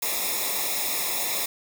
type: noise with comb filter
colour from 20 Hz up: white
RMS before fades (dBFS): -27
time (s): 0.02-1.46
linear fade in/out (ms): 5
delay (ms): 0.66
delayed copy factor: -0.95
effects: none